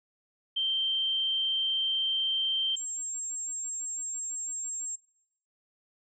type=tone pair in turn; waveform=sine; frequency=3136 / 7502 Hz; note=G7 / A#8; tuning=0 / +10 cents; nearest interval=octave + minor third; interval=1510 cents; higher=second; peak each=-26 / -33 dBFS; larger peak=first; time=0.56-2.76 / 2.76-4.96 s; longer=neither; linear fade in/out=10 ms; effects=noise-tail reverb RT60 0.8 s tail -22 dB re dry